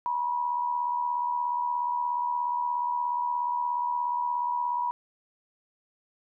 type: tone with amplitude modulation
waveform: sine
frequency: 970 Hz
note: B5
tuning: 31 cents flat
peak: -23 dBFS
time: 0.06-4.91 s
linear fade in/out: 0 ms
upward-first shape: sine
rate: 76.9 Hz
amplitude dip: 55%
effects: none